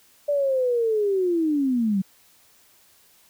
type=linear sweep; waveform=sine; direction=down; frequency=587.3 to 185 Hz; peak=-19 dBFS; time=0.28-2.02 s; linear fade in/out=10 ms; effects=white hiss -57 dBFS RMS until 3.29 s